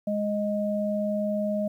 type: tone pair together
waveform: sine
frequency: 207.7 / 622.3 Hz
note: G#3 / D#5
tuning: 0 / 0 cents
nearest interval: octave + perfect fifth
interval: 1900 cents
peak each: -27 dBFS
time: 0.07-1.68 s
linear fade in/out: 5 ms
effects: 10-bit